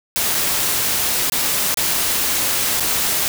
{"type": "noise with dropouts", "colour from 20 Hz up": "white", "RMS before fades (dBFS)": -19, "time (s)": [0.16, 3.28], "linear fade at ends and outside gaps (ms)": 0, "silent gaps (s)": [[0.346, 0.35], [1.298, 1.321], [1.743, 1.772], [2.799, 2.805]], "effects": []}